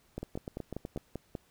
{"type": "two click trains", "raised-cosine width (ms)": 2, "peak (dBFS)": [-24, -23], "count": [7, 7], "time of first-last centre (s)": [[0.23, 0.975], [0.18, 1.352]], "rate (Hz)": [8.05, 5.12], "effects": ["pink hiss -67 dBFS RMS until 1.5 s"]}